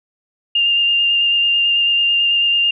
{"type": "tone with vibrato", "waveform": "sine", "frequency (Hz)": 2805, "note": "F7", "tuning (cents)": 7, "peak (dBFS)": -12, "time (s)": [0.55, 2.71], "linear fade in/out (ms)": 5, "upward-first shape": "square", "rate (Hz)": 9.1, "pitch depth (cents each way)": 11, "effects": []}